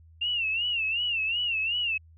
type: tone with vibrato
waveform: sine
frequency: 2755 Hz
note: F7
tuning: 24 cents flat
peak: -25 dBFS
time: 0.21-1.98 s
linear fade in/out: 10 ms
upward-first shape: sine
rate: 2.7 Hz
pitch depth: 120 cents each way
effects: added 81 Hz sine -51 dBFS peak until 2.17 s